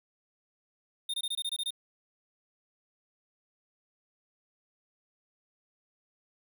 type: tone bursts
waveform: square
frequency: 3651 Hz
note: A#7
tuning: 37 cents flat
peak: -31 dBFS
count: 9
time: 1.09-1.706 s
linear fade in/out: 5 ms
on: 48 ms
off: 23 ms
effects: none